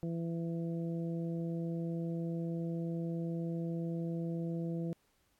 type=harmonic tone; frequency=167.3 Hz; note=E3; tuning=26 cents sharp; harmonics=1 / 2 / 3 / 4; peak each=-35 / -41 / -45 / -52 dBFS; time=0.03-4.93 s; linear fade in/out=0 ms; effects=pink hiss -74 dBFS RMS until 5.39 s + AAC 64 kbps